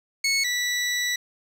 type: tone pair in turn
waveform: 20% pulse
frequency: 2200 / 1960 Hz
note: C#7 / B6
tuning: -14 / -14 cents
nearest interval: major second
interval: 200 cents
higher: first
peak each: -15 / -18 dBFS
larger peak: first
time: 0.24-0.44 / 0.44-1.16 s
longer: second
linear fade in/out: 5 ms
effects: low-pass 12000 Hz 12 dB/octave + 8-bit